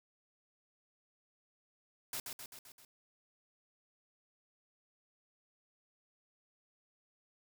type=noise with echo; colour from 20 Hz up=white; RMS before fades=-40 dBFS; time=2.13-2.2 s; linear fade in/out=2 ms; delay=130 ms; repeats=5; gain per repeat=-4 dB; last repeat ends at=2.85 s; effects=none